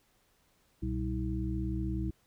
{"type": "harmonic tone with a mistuned harmonic", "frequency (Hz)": 64.3, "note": "C2", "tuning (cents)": -30, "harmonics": [1, 2, 3, 5], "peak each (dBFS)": [-34, -37, -38, -37], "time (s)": [0.82, 2.11], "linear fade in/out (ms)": 10, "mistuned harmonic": 2, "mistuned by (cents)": -110, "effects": ["pink hiss -70 dBFS RMS until 2.26 s"]}